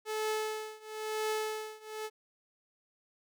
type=tone with tremolo; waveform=sawtooth; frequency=432.7 Hz; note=A4; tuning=29 cents flat; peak=-26 dBFS; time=0.05-2.1 s; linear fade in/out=50 ms; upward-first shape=triangle; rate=1 Hz; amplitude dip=95%; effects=none